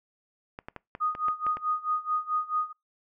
clicks, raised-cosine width 0.5 ms, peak -23 dBFS, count 8, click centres 0.589 / 0.685 / 0.763 / 0.951 / 1.151 / 1.284 / 1.466 / 1.57 s
sine tone with tremolo, 1240 Hz, D#6, 6 cents flat, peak -23 dBFS, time 1-2.73 s, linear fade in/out 20 ms, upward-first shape sine, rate 4.6 Hz, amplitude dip 90%
effects noise-tail reverb RT60 0.2 s tail -24 dB re dry

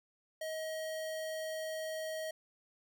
square tone, 633 Hz, D#5, 30 cents sharp, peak -38 dBFS, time 0.41-2.31 s, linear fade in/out 5 ms, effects none

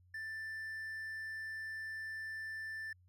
triangle tone, 1770 Hz, A6, 10 cents sharp, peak -39 dBFS, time 0.14-2.93 s, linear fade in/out 5 ms, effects added 90 Hz sine -63 dBFS peak until 3.08 s

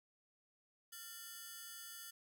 5% pulse ring-modulated tone, 1593 Hz, G6, 27 cents sharp, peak -35 dBFS, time 0.92-2.11 s, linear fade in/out 10 ms, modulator 202 Hz, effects none

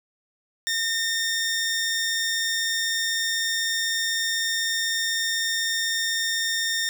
15% pulse tone, 1824 Hz, A#6, 38 cents flat, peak -17 dBFS, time 0.67-6.89 s, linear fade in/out 0 ms, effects none

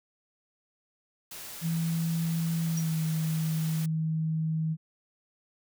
white noise, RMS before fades -42 dBFS, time 1.31-3.86 s, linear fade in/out 5 ms
sine tone with pitch glide, 164.81 to 159.1 Hz, E3 to D#3, 0 to +39 cents, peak -26 dBFS, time 1.61-4.77 s, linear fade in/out 50 ms, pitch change -61 cents, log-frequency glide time 2.63-3.01 s
triangle tone with exponential decay, 5760 Hz, F#8, 47 cents flat, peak -31 dBFS, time 2.77-2.89 s, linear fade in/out 5 ms, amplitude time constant 25 ms
effects none

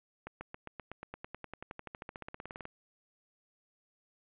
accelerating click train, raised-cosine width 0.5 ms, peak -27 dBFS, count 29, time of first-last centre 0.27-2.654 s, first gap 140 ms, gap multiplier 0.96, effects resampled to 8000 Hz + 9-bit

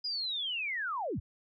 sine linear sweep, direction down, 4999 to 43 Hz, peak -32 dBFS, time 0.04-1.2 s, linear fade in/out 10 ms, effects none

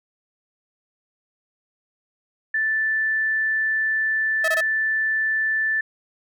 sine tone, 1760 Hz, A6, in tune, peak -19 dBFS, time 2.54-5.81 s, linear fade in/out 5 ms
sawtooth tone bursts, 643 Hz, E5, 43 cents flat, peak -18 dBFS, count 3, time 4.44-4.608 s, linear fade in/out 5 ms, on 42 ms, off 21 ms
effects none

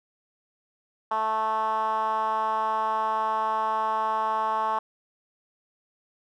10% pulse tone with band-pass filter, 219.1 Hz, A3, 7 cents flat, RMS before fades -26 dBFS, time 1.11-4.79 s, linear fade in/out 5 ms, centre 980 Hz, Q 5.1, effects none

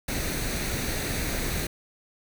pink noise with comb filter, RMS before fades -29 dBFS, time 0.08-1.67 s, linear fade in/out 5 ms, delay 0.48 ms, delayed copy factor +0.5, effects none

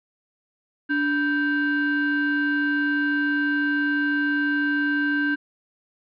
triangle ring-modulated tone, 636 Hz, D#5, 38 cents sharp, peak -15 dBFS, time 0.89-5.36 s, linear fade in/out 20 ms, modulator 927 Hz, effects resampled to 11025 Hz

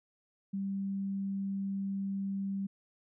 sine tone, 196 Hz, G3, in tune, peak -32 dBFS, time 0.53-2.67 s, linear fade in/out 10 ms, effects none

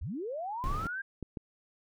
sine linear sweep, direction up, 46.91 to 1622 Hz, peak -34 dBFS, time 0.01-1.02 s, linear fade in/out 10 ms
brown noise, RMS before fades -34 dBFS, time 0.64-0.87 s, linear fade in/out 0 ms
clicks, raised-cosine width 3 ms, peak -25 dBFS, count 3, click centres 0.858 / 1.227 / 1.372 s
effects none

